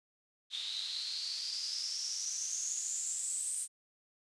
white noise with band-pass filter sweep, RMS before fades -38 dBFS, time 0.5-3.68 s, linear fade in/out 50 ms, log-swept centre 3600 to 8700 Hz, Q 9.9, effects resampled to 22050 Hz

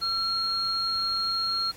sine tone pair together, 1349 / 4262 Hz, E6 / C8, +40 / +31 cents, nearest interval octave + minor sixth, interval 1991 cents, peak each -31 / -25 dBFS, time 0.01-1.72 s, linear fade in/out 20 ms, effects pink hiss -48 dBFS RMS until 1.76 s + MP3 64 kbps

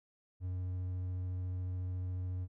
triangle tone with hard clipping, 91.4 Hz, F#2, 21 cents flat, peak -36 dBFS, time 0.4-2.48 s, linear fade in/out 50 ms, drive 6 dB, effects none

